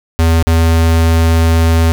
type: tone with dropouts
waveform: square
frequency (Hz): 82.2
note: E2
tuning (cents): -4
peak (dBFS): -8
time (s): 0.19-1.92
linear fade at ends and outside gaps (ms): 0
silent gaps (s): 0.426-0.47
effects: none